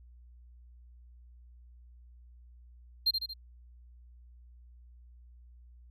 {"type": "tone with echo", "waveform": "triangle", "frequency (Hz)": 4186, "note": "C8", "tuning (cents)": 0, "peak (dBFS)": -22, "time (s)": [3.06, 3.11], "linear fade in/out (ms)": 10, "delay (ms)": 76, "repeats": 3, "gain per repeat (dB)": -5, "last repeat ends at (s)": 3.338, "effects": ["added 60 Hz sine -52 dBFS peak until 5.9 s"]}